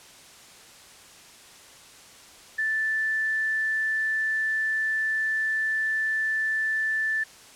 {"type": "tone", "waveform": "sine", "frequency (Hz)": 1760, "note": "A6", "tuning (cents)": 0, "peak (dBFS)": -23, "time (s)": [2.58, 7.24], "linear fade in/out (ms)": 10, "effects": ["white hiss -49 dBFS RMS until 7.55 s", "low-pass 9000 Hz 12 dB/octave"]}